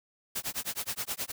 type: noise with tremolo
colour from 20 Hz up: white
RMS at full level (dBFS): -32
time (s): 0.35-1.32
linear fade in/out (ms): 10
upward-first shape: sine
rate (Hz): 9.5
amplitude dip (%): 100
effects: none